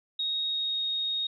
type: tone with pitch glide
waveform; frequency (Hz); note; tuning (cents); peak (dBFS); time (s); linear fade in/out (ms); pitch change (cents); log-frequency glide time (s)
sine; 3755 to 3733; A#7 to A#7; +12 to +2; -27; 0.19-1.27; 5; -10; 0.48-0.82
effects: none